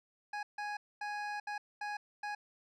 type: tone bursts at uneven times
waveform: 25% pulse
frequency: 830 Hz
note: G#5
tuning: 1 cent flat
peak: -33 dBFS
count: 6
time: 0.33-0.43 / 0.58-0.77 / 1.01-1.4 / 1.47-1.58 / 1.81-1.97 / 2.23-2.35 s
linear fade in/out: 5 ms
effects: low-pass 4000 Hz 12 dB/octave

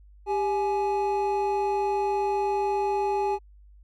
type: tone pair together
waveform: triangle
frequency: 396.4 / 840 Hz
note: G4 / G#5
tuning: +19 / +19 cents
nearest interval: octave + minor second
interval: 1300 cents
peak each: -24 dBFS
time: 0.26-3.39 s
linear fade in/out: 50 ms
effects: added 50 Hz sine -49 dBFS peak until 3.83 s

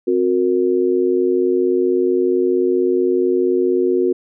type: tone with amplitude modulation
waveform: sine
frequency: 363.9 Hz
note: F#4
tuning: 29 cents flat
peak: -9 dBFS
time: 0.07-4.13 s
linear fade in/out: 10 ms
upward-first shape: sine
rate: 100 Hz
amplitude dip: 95%
effects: none

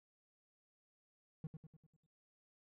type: tone with echo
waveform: triangle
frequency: 157.4 Hz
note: D#3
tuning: 20 cents sharp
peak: -39 dBFS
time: 1.44-1.47 s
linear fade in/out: 2 ms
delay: 99 ms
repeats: 6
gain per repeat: -6 dB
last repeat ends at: 2.064 s
effects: none

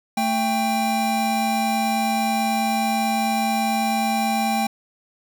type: tone pair together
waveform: square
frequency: 222.7 / 793 Hz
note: A3 / G5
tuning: +21 / +20 cents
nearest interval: octave + minor seventh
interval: 2199 cents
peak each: -24 / -22 dBFS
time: 0.17-4.67 s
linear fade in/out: 5 ms
effects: none

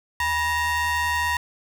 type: ring-modulated tone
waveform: square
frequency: 447.4 Hz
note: A4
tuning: 29 cents sharp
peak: -19 dBFS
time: 0.2-1.37 s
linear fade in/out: 2 ms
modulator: 1420 Hz
effects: none

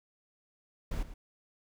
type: noise with echo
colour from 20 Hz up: brown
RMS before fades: -33 dBFS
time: 0.91-1.03 s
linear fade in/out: 5 ms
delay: 110 ms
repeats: 1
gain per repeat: -13 dB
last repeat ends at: 1.14 s
effects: none

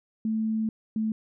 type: tone pair in turn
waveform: sine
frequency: 220 / 218.9 Hz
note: A3 / A3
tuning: 0 / -9 cents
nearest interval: unison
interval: 9 cents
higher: first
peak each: -24 dBFS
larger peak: neither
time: 0.25-0.69 / 0.96-1.12 s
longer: first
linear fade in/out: 2 ms
effects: none

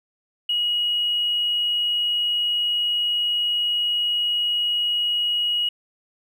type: tone with tanh clipping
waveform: triangle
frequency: 2900 Hz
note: F#7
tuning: 35 cents flat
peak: -19 dBFS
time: 0.49-5.69 s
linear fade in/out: 5 ms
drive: 1 dB
effects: none

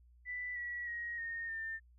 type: tone with pitch steps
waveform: sine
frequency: 1982 / 1934.5 / 1888.1 / 1842.9 / 1798.7 Hz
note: B6 / B6 / A#6 / A#6 / A6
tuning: +6 / -36 / +22 / -20 / +38 cents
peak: -38 dBFS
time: 0.25-1.8 s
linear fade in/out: 50 ms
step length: 310 ms
effects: added 60 Hz sine -60 dBFS peak until 1.98 s

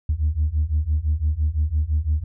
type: beating tone pair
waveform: sine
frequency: 73.42 / 79.32 Hz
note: D2 / D#2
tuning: 0 / +34 cents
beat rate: 5.9 Hz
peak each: -21 / -20 dBFS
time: 0.09-2.24 s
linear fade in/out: 5 ms
effects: tanh soft clip ceiling -13 dBFS

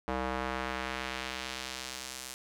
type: tone with band-pass filter sweep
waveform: square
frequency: 64.4 Hz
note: C2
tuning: 27 cents flat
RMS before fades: -37 dBFS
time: 0.08-2.34 s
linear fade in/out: 0 ms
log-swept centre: 840 to 8600 Hz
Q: 0.81
effects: none

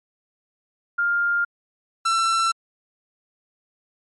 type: tone pair in turn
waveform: sine / 45% pulse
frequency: 1403 / 1342.8 Hz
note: F6 / E6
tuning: +8 / +32 cents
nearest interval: minor second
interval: 76 cents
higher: first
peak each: -18 dBFS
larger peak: neither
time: 0.98-1.45 / 2.05-2.52 s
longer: neither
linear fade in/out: 10 ms
effects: low-pass 10000 Hz 12 dB/octave + MP3 48 kbps

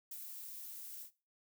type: noise with ADSR envelope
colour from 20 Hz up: violet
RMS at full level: -45 dBFS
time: 0.11-1.11 s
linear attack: 5 ms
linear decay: 61 ms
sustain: -3 dB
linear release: 93 ms
effects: noise-tail reverb RT60 0.3 s tail -17 dB re dry

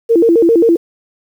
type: tone with vibrato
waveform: sine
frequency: 393.9 Hz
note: G4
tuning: 8 cents sharp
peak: -6 dBFS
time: 0.09-0.77 s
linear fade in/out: 20 ms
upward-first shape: square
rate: 7.5 Hz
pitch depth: 270 cents each way
effects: 7-bit

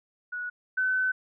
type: tone pair in turn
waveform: sine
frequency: 1465 / 1515.8 Hz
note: F#6 / F#6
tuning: -18 / +41 cents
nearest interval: minor second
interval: 59 cents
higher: second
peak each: -31 / -23 dBFS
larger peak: second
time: 0.32-0.5 / 0.77-1.12 s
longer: second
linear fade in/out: 10 ms
effects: none

